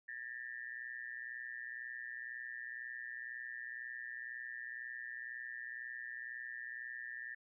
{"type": "tone with amplitude modulation", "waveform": "sine", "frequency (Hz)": 1783, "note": "A6", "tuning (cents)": 22, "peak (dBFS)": -39, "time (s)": [0.08, 7.35], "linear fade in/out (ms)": 10, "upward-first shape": "sine", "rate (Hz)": 122, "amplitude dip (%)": 95, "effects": []}